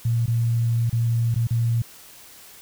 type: tone with dropouts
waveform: sine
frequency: 116.54 Hz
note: A#2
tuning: in tune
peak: -18 dBFS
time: 0.05-1.82 s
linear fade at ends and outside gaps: 5 ms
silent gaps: 0.26-0.278 / 0.897-0.927 / 1.344-1.359 / 1.471-1.507 s
effects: white hiss -46 dBFS RMS until 2.61 s